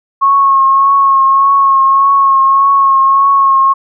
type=tone with vibrato; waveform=sine; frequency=1092 Hz; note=C#6; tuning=26 cents flat; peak=-5 dBFS; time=0.21-3.74 s; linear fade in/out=20 ms; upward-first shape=triangle; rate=1.7 Hz; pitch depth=28 cents each way; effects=none